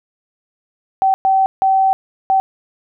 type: tone bursts at uneven times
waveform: sine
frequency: 769 Hz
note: G5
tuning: 33 cents flat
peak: -10 dBFS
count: 4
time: 1.02-1.14 / 1.25-1.46 / 1.62-1.93 / 2.3-2.4 s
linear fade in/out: 0 ms
effects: none